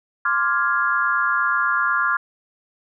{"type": "chord", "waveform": "sine", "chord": "D half-diminished seventh", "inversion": "third", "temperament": "equal", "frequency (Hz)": [1046.5, 1174.7, 1396.9, 1661.2], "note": ["C6", "D6", "F6", "Ab6"], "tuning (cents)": [0, 0, 0, 0], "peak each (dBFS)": [-25, -24, -20, -24], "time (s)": [0.25, 2.17], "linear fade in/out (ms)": 5, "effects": []}